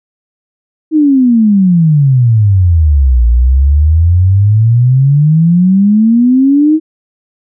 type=exponential two-way sweep; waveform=sine; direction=down then up; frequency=320 to 57.4 to 320 Hz; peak=-4 dBFS; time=0.91-6.8 s; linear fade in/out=50 ms; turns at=3.26 s; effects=none